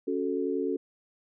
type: chord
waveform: sine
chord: F# minor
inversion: second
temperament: equal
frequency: 277.2 / 370 / 440 Hz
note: C#4 / F#4 / A4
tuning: 0 / 0 / 0 cents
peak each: -31 dBFS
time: 0.07-0.77 s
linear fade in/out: 10 ms
effects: none

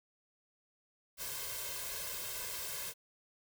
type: noise with comb filter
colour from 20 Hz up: white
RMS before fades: -41 dBFS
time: 1.17-2.94 s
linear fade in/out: 50 ms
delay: 1.9 ms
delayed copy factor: +0.85
effects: none

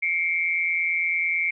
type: tone pair together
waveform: sine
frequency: 2145 / 2314 Hz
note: C7 / D7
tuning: +42 / -26 cents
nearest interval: minor second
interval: 132 cents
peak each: -24 dBFS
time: 0.02-1.51 s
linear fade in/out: 10 ms
effects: none

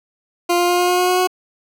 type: tone with pitch steps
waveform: 20% pulse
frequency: 349.2 / 351.6 / 354.1 / 356.5 / 359 / 361.5 / 364 / 366.6 Hz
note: F4 / F4 / F4 / F4 / F4 / F#4 / F#4 / F#4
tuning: 0 / +12 / +24 / +36 / +48 / -40 / -28 / -16 cents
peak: -9 dBFS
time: 0.49-1.274 s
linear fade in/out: 10 ms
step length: 98 ms
effects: none

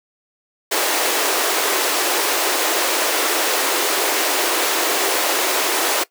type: high-pass noise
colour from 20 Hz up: pink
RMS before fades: -19 dBFS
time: 0.71-6.04 s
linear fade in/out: 10 ms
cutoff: 320 Hz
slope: 48 dB/octave
effects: noise-tail reverb RT60 0.1 s tail -19 dB re dry

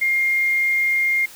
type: tone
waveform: sine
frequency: 2122 Hz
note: C7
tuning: 24 cents sharp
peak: -16 dBFS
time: 0.01-1.26 s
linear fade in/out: 10 ms
effects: white hiss -42 dBFS RMS until 1.35 s

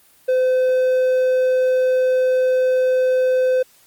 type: tone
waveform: triangle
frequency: 512 Hz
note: C5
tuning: 38 cents flat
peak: -12 dBFS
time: 0.28-3.63 s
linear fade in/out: 10 ms
effects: white hiss -53 dBFS RMS until 3.86 s + Opus 24 kbps

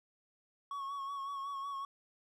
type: tone with vibrato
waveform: triangle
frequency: 1108.7 Hz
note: C#6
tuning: in tune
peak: -36 dBFS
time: 0.71-1.85 s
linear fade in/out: 2 ms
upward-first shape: sine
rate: 5.4 Hz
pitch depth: 36 cents each way
effects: none

